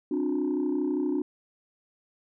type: tone cluster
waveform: sine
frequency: 263.7 / 296.2 / 361.3 Hz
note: C4 / D4 / F#4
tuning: +14 / +15 / -41 cents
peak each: -29 / -26 / -29 dBFS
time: 0.11-1.22 s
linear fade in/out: 5 ms
effects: tanh soft clip ceiling -20 dBFS